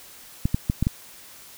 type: clicks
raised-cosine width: 5 ms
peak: -8 dBFS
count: 5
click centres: 0.455 / 0.545 / 0.699 / 0.826 / 0.869 s
effects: white hiss -46 dBFS RMS until 1.57 s